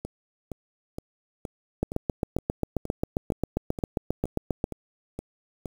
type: two click trains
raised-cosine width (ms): 2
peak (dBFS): -20 / -11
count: 13 / 22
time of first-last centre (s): 0.05-5.657 / 1.83-4.641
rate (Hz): 2.14 / 7.47
effects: 7-bit